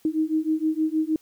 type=beating tone pair; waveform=sine; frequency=311.1 / 317.5 Hz; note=D#4 / D#4; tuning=0 / +35 cents; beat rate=6.4 Hz; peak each=-24 dBFS; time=0.05-1.16 s; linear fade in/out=2 ms; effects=white hiss -60 dBFS RMS until 1.21 s